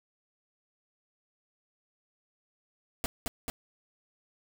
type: noise with echo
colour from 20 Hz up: pink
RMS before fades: -31 dBFS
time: 3.04-3.06 s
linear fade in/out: 0 ms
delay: 220 ms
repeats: 2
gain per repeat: -2 dB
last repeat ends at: 3.5 s
effects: none